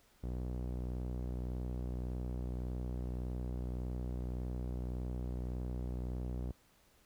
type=tone with low-pass filter; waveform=sawtooth; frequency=61.74 Hz; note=B1; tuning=in tune; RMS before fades=-39 dBFS; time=0.23-6.52 s; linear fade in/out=10 ms; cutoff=520 Hz; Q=0.7; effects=pink hiss -68 dBFS RMS until 7.05 s